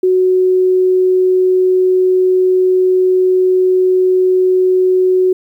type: tone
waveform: sine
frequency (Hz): 370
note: F#4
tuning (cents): 0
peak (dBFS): -8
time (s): 0.03-5.33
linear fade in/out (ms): 5
effects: 8-bit